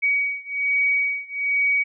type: beating tone pair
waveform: sine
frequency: 2259 / 2260.2 Hz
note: C#7 / C#7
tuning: +32 / +33 cents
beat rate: 1.2 Hz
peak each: -22 / -23 dBFS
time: 0.02-1.84 s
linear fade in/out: 20 ms
effects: none